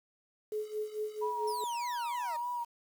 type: tone with tremolo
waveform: sine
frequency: 426.6 Hz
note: G#4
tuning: 46 cents sharp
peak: -31 dBFS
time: 0.52-1.64 s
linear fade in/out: 2 ms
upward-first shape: sine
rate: 4.5 Hz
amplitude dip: 80%
type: tone with vibrato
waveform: sine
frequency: 960 Hz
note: B5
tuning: 49 cents flat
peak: -33 dBFS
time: 1.21-2.65 s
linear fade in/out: 20 ms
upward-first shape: sine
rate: 3.3 Hz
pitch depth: 33 cents each way
type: exponential sweep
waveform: 20% pulse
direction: down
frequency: 5588 to 587.3 Hz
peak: -37 dBFS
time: 1.47-2.37 s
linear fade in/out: 10 ms
effects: 9-bit